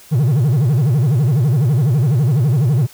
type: tone with vibrato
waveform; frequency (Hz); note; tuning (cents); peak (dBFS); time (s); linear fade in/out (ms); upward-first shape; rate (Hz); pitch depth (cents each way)
triangle; 133.8; C3; +39; -9; 0.11-2.87; 20; sine; 12; 300
effects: white hiss -43 dBFS RMS until 2.93 s

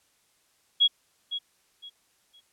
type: tone with echo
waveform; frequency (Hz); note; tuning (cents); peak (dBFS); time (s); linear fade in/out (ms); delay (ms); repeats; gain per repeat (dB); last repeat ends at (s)
sine; 3322; G#7; 0; -16; 0.8-0.88; 20; 510; 3; -12; 2.41
effects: white hiss -67 dBFS RMS until 2.52 s + low-pass 11000 Hz 12 dB/octave

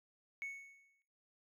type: tone with exponential decay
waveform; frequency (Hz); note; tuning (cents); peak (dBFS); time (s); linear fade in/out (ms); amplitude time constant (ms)
triangle; 2213; C#7; -3; -35; 0.42-1.02; 0; 130
effects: noise-tail reverb RT60 0.7 s tail -21 dB re dry + tanh soft clip ceiling -36 dBFS

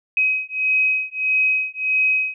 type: beating tone pair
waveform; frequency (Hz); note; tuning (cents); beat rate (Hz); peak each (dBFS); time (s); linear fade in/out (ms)
sine; 2532 / 2533.6; D#7 / D#7; +30 / +31; 1.6; -20; 0.17-2.34; 2
effects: none

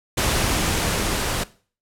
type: noise with level ramp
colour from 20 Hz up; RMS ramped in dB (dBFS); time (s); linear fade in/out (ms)
pink; -20 to -24; 0.17-1.44; 10
effects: noise-tail reverb RT60 0.4 s tail -18 dB re dry + low-pass 12000 Hz 12 dB/octave

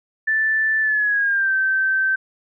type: tone with pitch glide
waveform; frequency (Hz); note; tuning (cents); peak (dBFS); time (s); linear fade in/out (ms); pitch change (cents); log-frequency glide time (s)
sine; 1760 to 1550; A6 to G6; 0 to -20; -16; 0.27-2.16; 10; -220; 0.81-1.54
effects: none

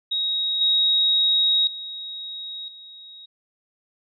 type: tone with level steps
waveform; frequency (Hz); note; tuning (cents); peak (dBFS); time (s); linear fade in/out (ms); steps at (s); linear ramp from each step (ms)
sine; 3787; A#7; +27; -21 / -16 / -31 / -40; 0.11-3.26; 10; 0.61 / 1.67 / 2.68; 2
effects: none

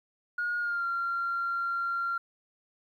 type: tone with pitch glide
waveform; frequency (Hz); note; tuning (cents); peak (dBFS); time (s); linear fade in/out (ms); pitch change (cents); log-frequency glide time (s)
sine; 1436 to 1379.9; F6 to F6; +48 to -21; -27; 0.38-2.18; 5; -69; 0.59-0.85
effects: tanh soft clip ceiling -23 dBFS + 11-bit

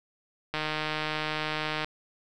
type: click train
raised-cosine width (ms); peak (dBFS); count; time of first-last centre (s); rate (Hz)
0.3; -14; 202; 0.54-1.845; 154
effects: none

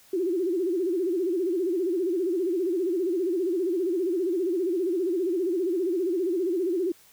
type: tone with vibrato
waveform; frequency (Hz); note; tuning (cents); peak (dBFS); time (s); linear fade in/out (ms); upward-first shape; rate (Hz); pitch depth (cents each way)
sine; 357.6; F4; +41; -23; 0.13-6.92; 5; sine; 15; 150
effects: white hiss -56 dBFS RMS until 7.12 s

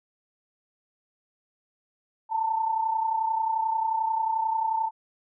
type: tone pair together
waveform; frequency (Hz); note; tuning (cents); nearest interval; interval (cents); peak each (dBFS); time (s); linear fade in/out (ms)
sine; 886.7 / 918; A5 / A#5; +13 / -27; minor second; 60; -24 / -31; 2.29-4.91; 50
effects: none

